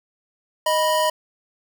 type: tone pair together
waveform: square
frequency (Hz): 621.5 / 982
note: D#5 / B5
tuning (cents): -2 / -10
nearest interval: minor sixth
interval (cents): 792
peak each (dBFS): -21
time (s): 0.66-1.1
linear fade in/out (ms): 5
effects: none